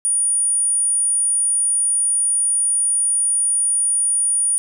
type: tone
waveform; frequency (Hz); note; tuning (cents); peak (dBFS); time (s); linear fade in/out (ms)
sine; 9500; D9; +19; -15; 0.05-4.58; 0
effects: none